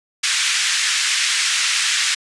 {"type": "band-pass noise", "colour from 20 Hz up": "pink", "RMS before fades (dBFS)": -19, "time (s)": [0.23, 2.15], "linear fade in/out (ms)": 10, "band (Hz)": [1700, 8400], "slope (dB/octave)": 24, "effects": ["resampled to 24000 Hz"]}